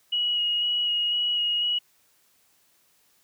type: tone with vibrato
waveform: sine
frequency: 2900 Hz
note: F#7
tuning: 35 cents flat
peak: -22 dBFS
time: 0.12-1.79 s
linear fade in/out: 10 ms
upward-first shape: square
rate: 2 Hz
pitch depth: 10 cents each way
effects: white hiss -64 dBFS RMS until 3.23 s + high-pass 60 Hz 12 dB/octave